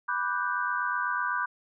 sine chord, G major seventh, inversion first, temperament equal, 987.8 / 1174.7 / 1480 / 1568 Hz, B5 / D6 / F#6 / G6, 0 / 0 / 0 / 0 cents, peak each -32 dBFS, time 0.08-1.46 s, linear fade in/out 10 ms, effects none

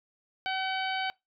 harmonic tone, 760 Hz, F#5, 46 cents sharp, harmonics 1 / 2 / 3 / 4 / 5 / 6, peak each -32 / -35 / -37 / -37 / -44 / -44 dBFS, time 0.46-1.1 s, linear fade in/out 0 ms, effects noise-tail reverb RT60 0.2 s tail -23 dB re dry

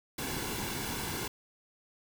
pink noise with comb filter, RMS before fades -36 dBFS, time 0.18-1.28 s, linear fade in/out 5 ms, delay 1.6 ms, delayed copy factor -0.55, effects none

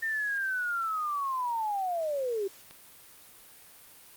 sine linear sweep, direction down, 1821 to 377.5 Hz, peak -28 dBFS, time 0.02-2.48 s, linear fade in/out 10 ms
click, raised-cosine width 0.2 ms, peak -30 dBFS, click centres 2.71 s
effects white hiss -53 dBFS RMS until 4.16 s + Opus 48 kbps

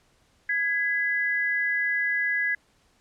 sine tone pair together, 1661.2 / 2004 Hz, G#6 / B6, 0 / +25 cents, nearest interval minor third, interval 325 cents, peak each -25 / -26 dBFS, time 0.49-2.55 s, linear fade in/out 5 ms, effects pink hiss -64 dBFS RMS until 3 s + low-pass 9000 Hz 12 dB/octave

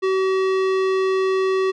sine tone with tanh clipping, 380 Hz, F#4, 46 cents sharp, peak -19 dBFS, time 0.02-1.72 s, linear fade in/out 20 ms, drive 18 dB, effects none

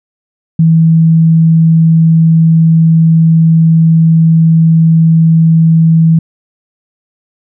sine tone, 162.7 Hz, E3, 22 cents flat, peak -3 dBFS, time 0.59-6.19 s, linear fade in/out 5 ms, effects none

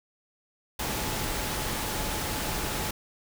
sine tone in noise, 857 Hz, A5, 46 cents flat, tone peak -41 dBFS, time 0.79-2.91 s, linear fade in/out 5 ms, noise pink, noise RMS -31 dBFS, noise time 0.79-2.91 s, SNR -13 dB, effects none

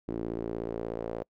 sawtooth tone with band-pass filter sweep, 56.6 Hz, A1, 50 cents sharp, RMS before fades -35 dBFS, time 0.08-1.23 s, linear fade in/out 0 ms, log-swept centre 330 to 520 Hz, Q 2.7, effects noise-tail reverb RT60 0.1 s tail -26 dB re dry

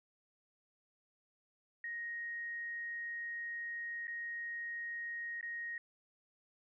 sine tone with dropouts, 1873 Hz, A#6, 8 cents sharp, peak -39 dBFS, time 1.84-5.78 s, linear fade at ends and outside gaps 2 ms, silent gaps 4.071-4.079 / 5.411-5.428 s, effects none

